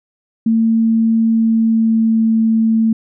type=tone with pitch glide; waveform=sine; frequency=225.5 to 223.6 Hz; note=A3 to A3; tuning=+43 to +28 cents; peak=-10 dBFS; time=0.46-2.93 s; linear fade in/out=5 ms; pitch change=-15 cents; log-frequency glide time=1.22-2.31 s; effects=none